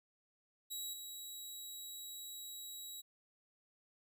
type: tone with level steps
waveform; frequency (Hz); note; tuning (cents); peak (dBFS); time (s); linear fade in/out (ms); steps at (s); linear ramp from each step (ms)
15% pulse; 3873; B7; -35; -34 / -39; 0.7-3.02; 20; 0.93; 5
effects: none